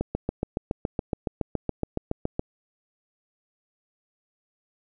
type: click train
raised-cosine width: 2 ms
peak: -12 dBFS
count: 18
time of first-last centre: 0.01-2.394 s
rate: 7.13 Hz
effects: none